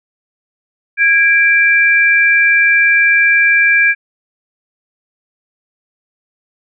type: tone pair together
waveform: sine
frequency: 1643 / 2349 Hz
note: G#6 / D7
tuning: -19 / 0 cents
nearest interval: tritone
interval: 619 cents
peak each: -10 dBFS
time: 0.97-3.95 s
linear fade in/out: 50 ms
effects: none